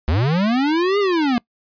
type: linear two-way sweep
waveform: square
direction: up then down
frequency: 68.2 to 415.3 to 230.2 Hz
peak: -16 dBFS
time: 0.08-1.38 s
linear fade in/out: 0 ms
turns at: 0.99 s
effects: noise-tail reverb RT60 0.1 s tail -24 dB re dry + resampled to 11025 Hz